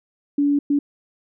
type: tone bursts at uneven times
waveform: sine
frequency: 286.6 Hz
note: D4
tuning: 42 cents flat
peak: -15 dBFS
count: 2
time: 0.38-0.59 / 0.7-0.79 s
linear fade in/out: 5 ms
effects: none